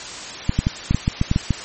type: clicks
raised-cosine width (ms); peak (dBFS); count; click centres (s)
5; -4; 10; 0.494 / 0.59 / 0.669 / 0.91 / 0.946 / 1.079 / 1.214 / 1.314 / 1.361 / 1.507
effects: white hiss -32 dBFS RMS until 1.64 s + MP3 32 kbps